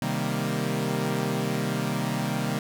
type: chord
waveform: sawtooth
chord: C minor seventh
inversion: none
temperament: equal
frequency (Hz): 130.81 / 155.56 / 196 / 233.1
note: C3 / Eb3 / G3 / Bb3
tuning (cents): 0 / 0 / 0 / 0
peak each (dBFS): -27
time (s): 0.02-2.59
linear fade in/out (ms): 2
effects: none